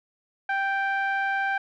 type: tone with low-pass filter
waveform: sawtooth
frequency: 784 Hz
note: G5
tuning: in tune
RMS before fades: -26 dBFS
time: 0.49-1.58 s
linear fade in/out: 5 ms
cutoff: 1800 Hz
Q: 3.1
effects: none